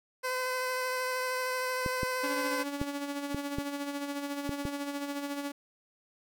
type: tone with vibrato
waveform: 15% pulse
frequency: 510 Hz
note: C5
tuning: 44 cents flat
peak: -24 dBFS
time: 0.23-2.64 s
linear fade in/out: 20 ms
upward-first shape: triangle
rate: 13 Hz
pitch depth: 14 cents each way
type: clicks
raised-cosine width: 3 ms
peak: -20 dBFS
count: 7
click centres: 1.862 / 2.032 / 2.815 / 3.346 / 3.585 / 4.493 / 4.653 s
type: tone with tremolo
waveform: sawtooth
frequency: 284.2 Hz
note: C#4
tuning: 43 cents sharp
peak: -28 dBFS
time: 2.23-5.52 s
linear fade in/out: 10 ms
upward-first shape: sine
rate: 14 Hz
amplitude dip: 50%
effects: none